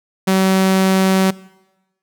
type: tone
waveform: sawtooth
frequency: 190 Hz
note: F#3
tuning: 46 cents sharp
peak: -8 dBFS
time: 0.27-1.31 s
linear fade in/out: 10 ms
effects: noise-tail reverb RT60 1.0 s tail -21 dB re dry